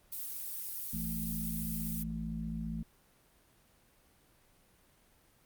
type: noise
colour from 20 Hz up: violet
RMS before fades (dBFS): -40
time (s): 0.12-2.03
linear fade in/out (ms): 5
type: harmonic tone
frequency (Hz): 55.3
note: A1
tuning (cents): +9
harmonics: 1 / 3 / 4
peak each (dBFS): -41 / -39 / -39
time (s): 0.93-2.83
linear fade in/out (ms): 5
effects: pink hiss -66 dBFS RMS until 5.45 s + Opus 32 kbps